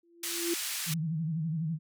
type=tone with exponential growth; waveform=sine; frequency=340.7 Hz; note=F4; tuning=43 cents flat; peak=-26 dBFS; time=0.03-0.54 s; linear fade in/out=5 ms; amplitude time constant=110 ms
type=band-pass noise; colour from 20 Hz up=white; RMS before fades=-35 dBFS; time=0.23-0.94 s; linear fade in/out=5 ms; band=1600 to 11000 Hz; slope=12 dB/octave
type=tone with vibrato; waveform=sine; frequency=160.5 Hz; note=E3; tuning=46 cents flat; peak=-29 dBFS; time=0.86-1.79 s; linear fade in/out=50 ms; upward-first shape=sine; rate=12 Hz; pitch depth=99 cents each way
effects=none